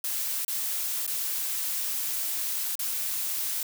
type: noise with dropouts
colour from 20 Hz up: blue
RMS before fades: -30 dBFS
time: 0.04-3.63 s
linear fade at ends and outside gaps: 2 ms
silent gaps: 0.449-0.48 / 1.066-1.076 / 2.754-2.792 s
effects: none